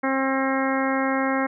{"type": "harmonic tone", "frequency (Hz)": 267.4, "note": "C4", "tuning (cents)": 38, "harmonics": [1, 2, 3, 4, 5, 6, 7, 8], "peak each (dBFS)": [-24, -27, -29, -30, -31, -32, -32, -33], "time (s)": [0.03, 1.47], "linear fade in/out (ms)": 10, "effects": []}